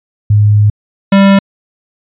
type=tone pair in turn; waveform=sine / square; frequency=104.5 / 196.59 Hz; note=G#2 / G3; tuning=+11 / +5 cents; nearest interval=major seventh; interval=1094 cents; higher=second; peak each=-4 dBFS; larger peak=neither; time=0.3-0.7 / 1.12-1.39 s; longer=first; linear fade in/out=5 ms; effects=resampled to 8000 Hz